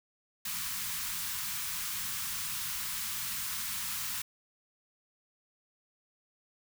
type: band-stop noise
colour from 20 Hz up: white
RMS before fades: -36 dBFS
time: 0.45-4.22 s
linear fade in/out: 5 ms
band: 220 to 940 Hz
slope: 48 dB/octave
effects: none